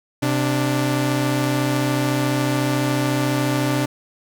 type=tone pair together; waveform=sawtooth; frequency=129.85 / 293.7 Hz; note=C3 / D4; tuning=-13 / 0 cents; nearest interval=octave + major second; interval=1413 cents; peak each=-17 dBFS; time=0.22-3.86 s; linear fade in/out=10 ms; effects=none